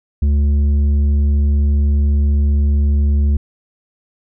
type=tone with tanh clipping; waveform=sine; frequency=72.1 Hz; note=D2; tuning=31 cents flat; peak=-12 dBFS; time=0.22-3.37 s; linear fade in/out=5 ms; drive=7 dB; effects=none